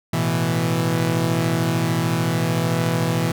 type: chord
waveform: sawtooth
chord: A suspended second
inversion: none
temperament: equal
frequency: 110 / 123.47 / 164.81 Hz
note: A2 / B2 / E3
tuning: 0 / 0 / 0 cents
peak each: -23 / -19 / -17 dBFS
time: 0.13-3.32 s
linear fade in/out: 5 ms
effects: none